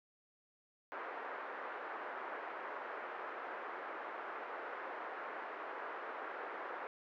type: band-pass noise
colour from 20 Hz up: white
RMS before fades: -45 dBFS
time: 0.92-6.87 s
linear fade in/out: 0 ms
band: 370 to 1600 Hz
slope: 24 dB/octave
effects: none